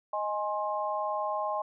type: chord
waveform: sine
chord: Ab major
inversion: second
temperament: equal with one note detuned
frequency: 622.3 / 830.6 / 1059.9 Hz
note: Eb5 / Ab5 / C6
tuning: 0 / 0 / +22 cents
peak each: -33 dBFS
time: 0.13-1.62 s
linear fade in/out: 5 ms
effects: none